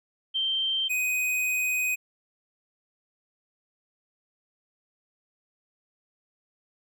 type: tone pair in turn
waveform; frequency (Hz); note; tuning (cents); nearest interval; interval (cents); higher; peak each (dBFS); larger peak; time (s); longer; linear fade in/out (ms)
sine / square; 3136 / 2502; G7 / D#7; 0 / +9; major third; 391; first; -24 / -25; first; 0.34-0.89 / 0.89-1.96; second; 20
effects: none